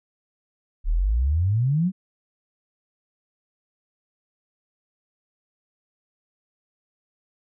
sine exponential sweep, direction up, 35 to 196 Hz, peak -18 dBFS, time 0.84-1.92 s, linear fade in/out 50 ms, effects none

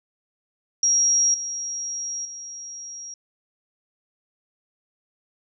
sine tone with level steps, 5650 Hz, F8, 19 cents sharp, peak -16 / -27 / -34 dBFS, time 0.83-3.14 s, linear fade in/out 2 ms, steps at 1.34 / 2.25 s, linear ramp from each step 2 ms, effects none

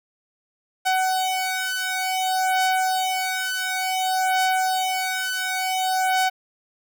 sawtooth beating tone pair, 750 / 750.56 Hz, F#5 / F#5, +23 / +25 cents, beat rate 0.56 Hz, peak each -20 dBFS, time 0.85-6.3 s, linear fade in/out 20 ms, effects none

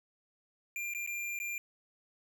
square tone with dropouts, 2388 Hz, D7, 28 cents sharp, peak -36 dBFS, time 0.76-1.58 s, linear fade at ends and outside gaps 1 ms, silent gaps 0.937-0.948 / 1.064-1.074 / 1.39-1.4 s, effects none

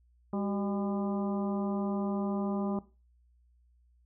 harmonic tone with a mistuned harmonic, 201.5 Hz, G3, 48 cents sharp, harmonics 1 / 2 / 3 / 4 / 5 / 6, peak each -31 / -37 / -41 / -43 / -45 / -47 dBFS, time 0.33-2.79 s, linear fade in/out 2 ms, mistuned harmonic 2, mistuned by -88 cents, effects noise-tail reverb RT60 0.3 s tail -17 dB re dry + added 60 Hz sine -62 dBFS peak until 4.05 s

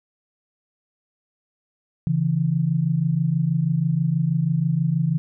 sine tone pair together, 138.59 / 164.81 Hz, C#3 / E3, 0 / 0 cents, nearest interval minor third, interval 300 cents, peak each -22 / -20 dBFS, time 2.07-5.18 s, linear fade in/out 0 ms, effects none

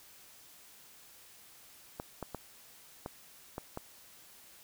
clicks, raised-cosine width 1 ms, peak -24 dBFS, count 6, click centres 1.999 / 2.227 / 2.347 / 3.061 / 3.581 / 3.774 s, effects white hiss -57 dBFS RMS until 4.63 s

